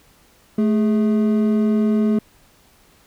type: tone pair together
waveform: triangle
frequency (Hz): 216.9 / 413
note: A3 / G#4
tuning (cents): -25 / -10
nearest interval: major seventh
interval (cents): 1115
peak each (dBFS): -13 / -22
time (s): 0.58-2.19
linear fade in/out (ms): 5
effects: pink hiss -54 dBFS RMS until 3.06 s